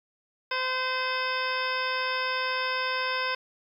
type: harmonic tone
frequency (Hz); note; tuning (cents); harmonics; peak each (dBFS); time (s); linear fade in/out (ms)
514; C5; -31; 1 / 2 / 3 / 4 / 5 / 6 / 7 / 9 / 10; -35 / -31 / -32 / -36 / -35 / -41 / -39 / -43 / -37; 0.51-3.35; 5
effects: 10-bit